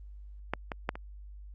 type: clicks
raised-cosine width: 0.5 ms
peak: -14 / -19 / -13 / -25 dBFS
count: 4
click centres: 0.536 / 0.718 / 0.891 / 0.955 s
effects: added 50 Hz sine -44 dBFS peak until 1.54 s + Opus 32 kbps